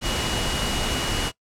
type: tone in noise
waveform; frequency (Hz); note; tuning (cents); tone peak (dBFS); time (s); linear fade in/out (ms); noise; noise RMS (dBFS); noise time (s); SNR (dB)
sine; 2899; F#7; -36; -32; 0.01-1.32; 50; pink; -25; 0.01-1.32; -10
effects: noise-tail reverb RT60 0.1 s tail -20 dB re dry + low-pass 9000 Hz 12 dB/octave